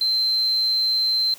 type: tone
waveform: sine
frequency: 4108 Hz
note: C8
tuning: 33 cents flat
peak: -17 dBFS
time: 0.01-1.34 s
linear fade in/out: 2 ms
effects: tanh soft clip ceiling -13 dBFS + white hiss -45 dBFS RMS until 1.38 s